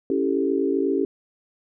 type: chord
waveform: sine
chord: A dominant seventh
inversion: first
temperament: equal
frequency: 277.2 / 329.6 / 392 / 440 Hz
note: C#4 / E4 / G4 / A4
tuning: 0 / 0 / 0 / 0 cents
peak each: -24 / -27 / -23 / -28 dBFS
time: 0.1-1.05 s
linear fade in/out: 2 ms
effects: none